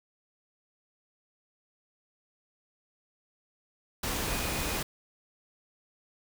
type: tone in noise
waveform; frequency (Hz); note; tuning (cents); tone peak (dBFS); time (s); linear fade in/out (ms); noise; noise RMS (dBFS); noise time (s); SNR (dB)
sine; 2476; D#7; -9; -42; 4.27-4.77; 5; pink; -32; 4.03-4.83; -13
effects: none